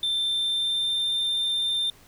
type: tone with pitch glide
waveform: sine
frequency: 3563 to 3592 Hz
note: A7 to A7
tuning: +21 to +35 cents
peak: -20 dBFS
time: 0.03-1.9 s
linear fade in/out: 2 ms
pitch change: +14 cents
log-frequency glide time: 0.19-1.02 s
effects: tanh soft clip ceiling -22 dBFS + pink hiss -54 dBFS RMS until 2.07 s